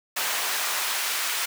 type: noise with high-pass filter sweep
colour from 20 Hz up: pink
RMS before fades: -27 dBFS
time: 0.16-1.46 s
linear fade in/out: 10 ms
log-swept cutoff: 900 to 1400 Hz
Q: 0.79
effects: none